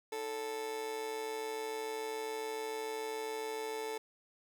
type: tone with amplitude modulation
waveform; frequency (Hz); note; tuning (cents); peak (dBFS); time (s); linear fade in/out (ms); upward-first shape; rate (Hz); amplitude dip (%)
30% pulse; 440; A4; 0; -32; 0.12-3.98; 5; sine; 127; 55
effects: none